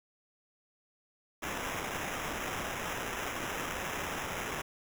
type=noise with sample-and-hold; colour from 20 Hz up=blue; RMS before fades=-37 dBFS; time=1.42-4.62 s; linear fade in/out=10 ms; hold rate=4410 Hz; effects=none